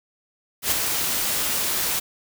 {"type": "noise with ADSR envelope", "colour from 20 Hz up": "white", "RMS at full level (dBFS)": -19, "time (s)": [0.62, 2], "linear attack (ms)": 100, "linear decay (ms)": 4, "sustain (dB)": -5, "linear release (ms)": 13, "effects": []}